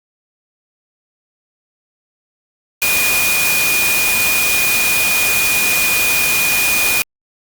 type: tone in noise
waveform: sine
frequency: 2454 Hz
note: D#7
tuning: 25 cents flat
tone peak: -15 dBFS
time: 2.82-7.02 s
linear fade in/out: 0 ms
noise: white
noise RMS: -17 dBFS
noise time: 2.82-7.02 s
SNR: -1 dB
effects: Opus 48 kbps